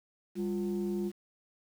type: tone pair together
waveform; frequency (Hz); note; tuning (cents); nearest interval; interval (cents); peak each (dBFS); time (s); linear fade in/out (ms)
sine; 199.4 / 351.1; G3 / F4; +30 / +9; minor seventh; 979; -31 / -32; 0.35-1.12; 50
effects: tanh soft clip ceiling -26 dBFS + 9-bit